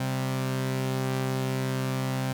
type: tone pair together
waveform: sawtooth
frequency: 130.81 / 196 Hz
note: C3 / G3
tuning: 0 / 0 cents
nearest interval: perfect fifth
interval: 700 cents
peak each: -23 / -31 dBFS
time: 0-2.33 s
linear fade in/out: 5 ms
effects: none